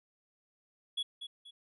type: tone with echo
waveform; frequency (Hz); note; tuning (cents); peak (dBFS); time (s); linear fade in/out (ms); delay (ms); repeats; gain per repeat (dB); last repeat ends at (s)
triangle; 3369; G#7; +24; -30; 0.97-1.03; 10; 240; 2; -9; 1.51
effects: resampled to 32000 Hz

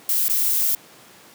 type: noise with dropouts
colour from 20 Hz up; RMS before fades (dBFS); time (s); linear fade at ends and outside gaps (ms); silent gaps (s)
violet; -20; 0.09-0.75; 2; 0.283-0.297
effects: pink hiss -47 dBFS RMS until 1.34 s + high-pass 200 Hz 12 dB/octave

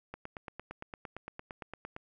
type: click train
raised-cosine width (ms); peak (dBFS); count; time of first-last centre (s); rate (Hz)
0.5; -26; 17; 0.14-1.964; 8.77
effects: none

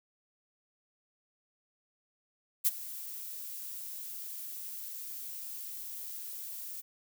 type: noise with ADSR envelope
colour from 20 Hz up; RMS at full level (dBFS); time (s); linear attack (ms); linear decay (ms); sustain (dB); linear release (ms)
violet; -24; 2.64-6.82; 26; 32; -18; 25
effects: none

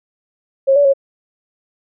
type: tone with pitch steps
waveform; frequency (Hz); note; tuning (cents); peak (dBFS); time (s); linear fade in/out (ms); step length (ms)
sine; 541 / 573 / 549; C#5 / D5 / C#5; -42 / -43 / -17; -8; 0.67-0.937; 20; 89
effects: none

